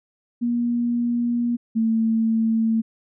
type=tone pair in turn; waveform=sine; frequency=238.5 / 224.3 Hz; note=A#3 / A3; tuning=+40 / +34 cents; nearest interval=minor second; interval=106 cents; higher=first; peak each=-19 / -17 dBFS; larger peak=second; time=0.41-1.57 / 1.75-2.82 s; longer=first; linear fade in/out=20 ms; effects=none